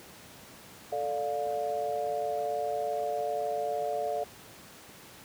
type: chord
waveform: sine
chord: D minor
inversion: second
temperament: just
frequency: 440.5 / 587.3 / 704.8 Hz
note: A4 / D5 / F5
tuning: +2 / 0 / +16 cents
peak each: -35 / -33 / -32 dBFS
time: 0.92-4.24 s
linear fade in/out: 5 ms
effects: pink hiss -50 dBFS RMS until 5.24 s + high-pass 100 Hz 12 dB/octave